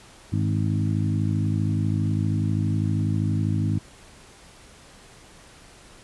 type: harmonic tone with a mistuned harmonic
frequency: 52.4 Hz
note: G#1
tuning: 16 cents sharp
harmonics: 2 / 3 / 4 / 5 / 6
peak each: -23 / -27 / -29 / -31 / -33 dBFS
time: 0.32-3.79 s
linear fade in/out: 10 ms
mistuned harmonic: 2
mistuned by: -53 cents
effects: pink hiss -49 dBFS RMS until 6.03 s + resampled to 24000 Hz